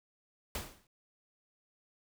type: noise with exponential decay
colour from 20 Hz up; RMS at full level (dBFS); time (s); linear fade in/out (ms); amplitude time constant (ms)
pink; -35; 0.55-0.87; 2; 69
effects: none